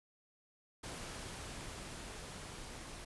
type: noise with level ramp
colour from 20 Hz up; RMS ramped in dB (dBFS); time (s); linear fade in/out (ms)
pink; -45 to -49; 0.83-3.05; 10
effects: resampled to 24000 Hz